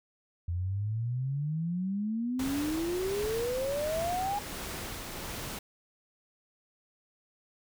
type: exponential sweep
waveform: sine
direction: up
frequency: 84.1 to 830.6 Hz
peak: -29 dBFS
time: 0.48-4.39 s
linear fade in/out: 5 ms
type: noise with tremolo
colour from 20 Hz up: pink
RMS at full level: -38 dBFS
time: 2.39-5.59 s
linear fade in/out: 5 ms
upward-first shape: sine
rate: 1.4 Hz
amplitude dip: 25%
effects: none